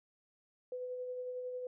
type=tone with tremolo; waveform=sine; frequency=501 Hz; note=B4; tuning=25 cents sharp; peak=-37 dBFS; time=0.72-1.67 s; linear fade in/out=2 ms; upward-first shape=sine; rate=11 Hz; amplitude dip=30%; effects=none